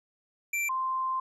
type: tone pair in turn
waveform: square / sine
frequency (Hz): 2349 / 1044.3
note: D7 / C6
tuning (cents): 0 / -4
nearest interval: octave + major second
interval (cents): 1404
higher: first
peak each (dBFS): -28 / -27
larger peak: second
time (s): 0.53-0.69 / 0.69-1.2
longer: second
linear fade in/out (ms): 5
effects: resampled to 32000 Hz